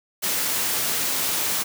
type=high-pass noise; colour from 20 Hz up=white; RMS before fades=-24 dBFS; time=0.22-1.64 s; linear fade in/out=20 ms; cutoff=110 Hz; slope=12 dB/octave; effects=none